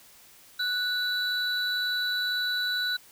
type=tone pair together; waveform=triangle; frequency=1480 / 3951 Hz; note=F#6 / B7; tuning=0 / 0 cents; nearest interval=octave + perfect fourth; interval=1700 cents; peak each=-27 dBFS; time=0.59-2.97 s; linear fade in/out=10 ms; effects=white hiss -54 dBFS RMS until 3.11 s